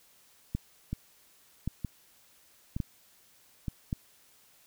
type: two click trains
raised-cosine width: 5 ms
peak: -18 / -20 dBFS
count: 4 / 4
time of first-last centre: 0.55-3.928 / 0.93-3.682 s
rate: 0.888 / 1.09 Hz
effects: white hiss -62 dBFS RMS until 4.66 s

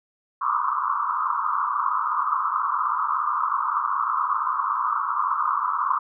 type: band-pass noise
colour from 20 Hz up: white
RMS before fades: -24 dBFS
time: 0.41-5.99 s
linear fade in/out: 10 ms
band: 980 to 1300 Hz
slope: 96 dB/octave
effects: none

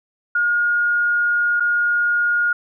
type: tone with dropouts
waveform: sine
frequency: 1429 Hz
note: F6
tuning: 39 cents sharp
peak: -15 dBFS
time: 0.35-2.53 s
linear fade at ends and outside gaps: 5 ms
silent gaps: 1.599-1.604 s
effects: none

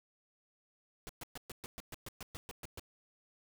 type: noise bursts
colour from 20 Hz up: pink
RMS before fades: -45 dBFS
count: 13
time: 1.07-2.796 s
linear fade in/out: 0 ms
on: 22 ms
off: 120 ms
effects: none

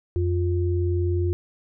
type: tone pair together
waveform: sine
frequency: 88.14 / 352.3 Hz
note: F2 / F4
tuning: +16 / +15 cents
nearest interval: 2 octaves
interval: 2399 cents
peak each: -21 / -26 dBFS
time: 0.16-1.33 s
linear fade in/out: 0 ms
effects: none

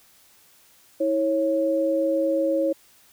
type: tone pair together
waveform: sine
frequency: 323.1 / 548.6 Hz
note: E4 / C#5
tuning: -35 / -18 cents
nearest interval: major sixth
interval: 917 cents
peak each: -24 / -21 dBFS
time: 1-2.73 s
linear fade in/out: 10 ms
effects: white hiss -56 dBFS RMS until 3.12 s

